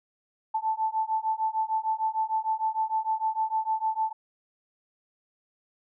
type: beating tone pair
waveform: sine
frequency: 876 / 882.6 Hz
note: A5 / A5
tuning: -8 / +5 cents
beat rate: 6.6 Hz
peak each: -28 dBFS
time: 0.54-4.13 s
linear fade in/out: 10 ms
effects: none